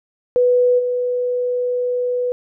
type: tone with level steps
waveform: sine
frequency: 493.9 Hz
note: B4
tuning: in tune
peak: -11 / -17 dBFS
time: 0.36-2.32 s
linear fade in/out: 0 ms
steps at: 0.78 s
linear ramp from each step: 20 ms
effects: none